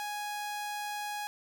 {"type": "tone", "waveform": "sawtooth", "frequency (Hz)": 830.6, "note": "G#5", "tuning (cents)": 0, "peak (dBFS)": -31, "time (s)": [0, 1.27], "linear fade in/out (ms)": 0, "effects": []}